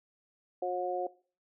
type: harmonic tone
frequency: 180.4 Hz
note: F#3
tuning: 44 cents flat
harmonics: 2 / 3 / 4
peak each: -36 / -34 / -34 dBFS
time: 0.62-1.07 s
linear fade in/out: 5 ms
effects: noise-tail reverb RT60 0.4 s tail -20 dB re dry